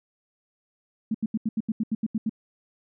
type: tone bursts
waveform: sine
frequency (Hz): 220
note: A3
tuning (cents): 0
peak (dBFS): -22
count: 11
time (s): 1.11-2.295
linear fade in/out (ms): 5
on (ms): 35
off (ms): 80
effects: none